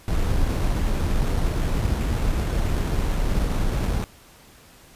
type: noise with sample-and-hold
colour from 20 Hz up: brown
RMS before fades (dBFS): -22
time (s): 0.08-4.04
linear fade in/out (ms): 0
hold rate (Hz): 4900
effects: pink hiss -50 dBFS RMS until 4.95 s + resampled to 32000 Hz